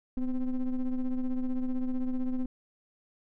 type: ring-modulated tone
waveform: triangle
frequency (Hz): 130.81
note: C3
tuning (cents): 0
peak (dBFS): -22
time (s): 0.17-2.46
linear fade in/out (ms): 5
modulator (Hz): 123
effects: none